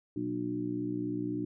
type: harmonic tone with a mistuned harmonic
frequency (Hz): 60.1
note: B1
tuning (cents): -46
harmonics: 2 / 3 / 4 / 5 / 6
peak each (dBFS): -41 / -41 / -42 / -33 / -40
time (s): 0.16-1.45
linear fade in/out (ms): 5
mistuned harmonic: 3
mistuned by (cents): +36
effects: none